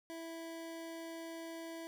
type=tone; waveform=25% pulse; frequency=329.6 Hz; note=E4; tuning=in tune; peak=-40 dBFS; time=0.1-1.87 s; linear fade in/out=0 ms; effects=none